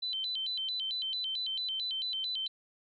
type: tone with vibrato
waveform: sine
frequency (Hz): 3520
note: A7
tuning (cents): 0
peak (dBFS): -32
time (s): 0.02-2.48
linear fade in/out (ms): 10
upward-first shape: square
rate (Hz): 4.5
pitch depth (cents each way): 220
effects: none